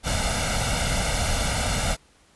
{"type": "noise with comb filter", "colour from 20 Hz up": "pink", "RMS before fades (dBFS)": -24, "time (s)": [0.03, 1.97], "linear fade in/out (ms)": 50, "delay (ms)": 1.4, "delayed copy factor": 0.75, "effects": ["pink hiss -58 dBFS RMS until 2.35 s", "resampled to 24000 Hz"]}